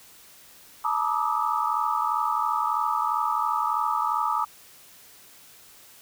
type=tone cluster; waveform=sine; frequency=869 / 951 / 1168 / 1211 / 1283 Hz; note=A5 / A#5 / D6 / D#6 / E6; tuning=-22 / +34 / -10 / -47 / -47 cents; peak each=-29 dBFS; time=0.84-4.45 s; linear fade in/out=10 ms; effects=white hiss -51 dBFS RMS until 6.01 s